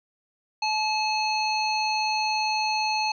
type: harmonic tone with a mistuned harmonic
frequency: 861 Hz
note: A5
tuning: 38 cents flat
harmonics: 1 / 3 / 5 / 7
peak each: -25 / -29 / -29 / -40 dBFS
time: 0.62-3.12 s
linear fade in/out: 5 ms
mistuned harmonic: 7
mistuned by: +54 cents
effects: none